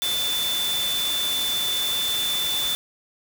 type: tone in noise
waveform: sine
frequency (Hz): 3520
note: A7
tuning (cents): 0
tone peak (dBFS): -23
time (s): 0.02-2.75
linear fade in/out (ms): 0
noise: white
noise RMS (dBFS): -29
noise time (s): 0.02-2.75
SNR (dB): +3
effects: none